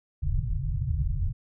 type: low-pass noise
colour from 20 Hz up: pink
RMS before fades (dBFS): -27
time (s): 0.22-1.33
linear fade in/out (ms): 20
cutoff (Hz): 150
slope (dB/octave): 96
effects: none